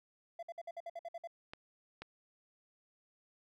triangle tone bursts, 678 Hz, E5, 49 cents sharp, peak -39 dBFS, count 10, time 0.39-1.274 s, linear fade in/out 5 ms, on 38 ms, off 56 ms
clicks, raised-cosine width 0.3 ms, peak -29 dBFS, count 2, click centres 1.535 / 2.02 s
effects none

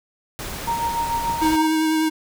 pink noise, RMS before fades -31 dBFS, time 0.39-1.56 s, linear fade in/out 0 ms
sine tone with tremolo, 930 Hz, A#5, 4 cents flat, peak -19 dBFS, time 0.67-1.68 s, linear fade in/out 10 ms, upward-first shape sine, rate 6.8 Hz, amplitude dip 45%
square tone with vibrato, 315.4 Hz, D#4, 24 cents sharp, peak -18 dBFS, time 1.41-2.1 s, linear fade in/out 20 ms, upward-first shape sine, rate 10 Hz, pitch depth 16 cents each way
effects none

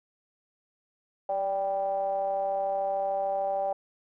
triangle ring-modulated tone, 100.1 Hz, G2, 37 cents sharp, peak -21 dBFS, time 1.29-3.73 s, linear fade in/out 5 ms, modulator 684 Hz, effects none

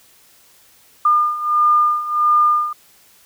sine beating tone pair, 1207 / 1208.5 Hz, D6 / D6, +47 / +49 cents, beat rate 1.5 Hz, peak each -18 / -14 dBFS, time 1.05-2.73 s, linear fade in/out 5 ms, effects white hiss -51 dBFS RMS until 3.25 s

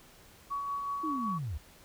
sine tone with tremolo, 1125 Hz, C#6, 25 cents sharp, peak -31 dBFS, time 0.5-1.39 s, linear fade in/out 20 ms, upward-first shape sine, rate 5.4 Hz, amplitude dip 30%
sine linear sweep, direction down, 329.1 to 61.4 Hz, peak -33 dBFS, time 1.03-1.58 s, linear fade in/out 10 ms
effects pink hiss -57 dBFS RMS until 1.84 s

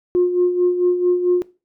sine tone with tremolo, 357.2 Hz, F4, 39 cents sharp, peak -10 dBFS, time 0.15-1.42 s, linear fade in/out 0 ms, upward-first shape sine, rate 4.5 Hz, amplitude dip 60%, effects noise-tail reverb RT60 0.3 s tail -19 dB re dry + tanh soft clip ceiling -8 dBFS

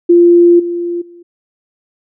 sine tone with level steps, 346.1 Hz, F4, 16 cents flat, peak -3 / -15 / -34 dBFS, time 0.09-1.23 s, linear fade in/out 10 ms, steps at 0.59 / 1.01 s, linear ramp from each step 10 ms, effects none

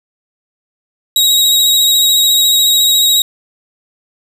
sawtooth tone with vibrato, 3813 Hz, A#7, 38 cents sharp, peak -5 dBFS, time 1.16-3.22 s, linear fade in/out 2 ms, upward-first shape triangle, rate 14 Hz, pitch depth 22 cents each way, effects none

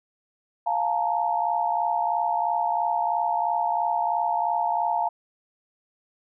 sine tone cluster, 700 / 859 / 922 Hz, F5 / A5 / A#5, +4 / -42 / -19 cents, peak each -26 dBFS, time 0.66-5.09 s, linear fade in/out 10 ms, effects none

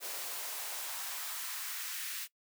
white noise with high-pass filter sweep, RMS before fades -40 dBFS, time 0-2.28 s, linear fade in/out 50 ms, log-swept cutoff 440 to 1900 Hz, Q 1.3, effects noise-tail reverb RT60 0.1 s tail -20 dB re dry

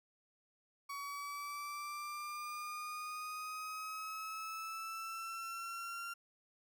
35% pulse linear sweep, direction up, 1126 to 1383 Hz, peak -40 dBFS, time 0.89-6.14 s, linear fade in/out 10 ms, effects none

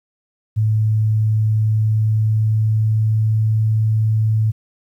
sine tone with pitch glide, 108.6 to 109.48 Hz, A2 to A2, -22 to -8 cents, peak -13 dBFS, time 0.56-4.52 s, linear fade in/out 20 ms, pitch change +14 cents, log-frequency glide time 1.53-3.53 s, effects 9-bit

